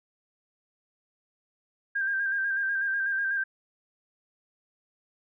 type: tone with vibrato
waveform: sine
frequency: 1590 Hz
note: G6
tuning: 24 cents sharp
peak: -25 dBFS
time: 1.95-3.44 s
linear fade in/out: 10 ms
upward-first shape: square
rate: 8.1 Hz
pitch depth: 32 cents each way
effects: none